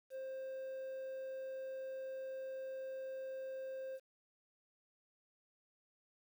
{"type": "tone with quantisation", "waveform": "triangle", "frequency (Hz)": 528, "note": "C5", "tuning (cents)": 16, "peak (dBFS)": -40, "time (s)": [0.1, 4], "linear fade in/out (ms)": 50, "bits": 11, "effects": []}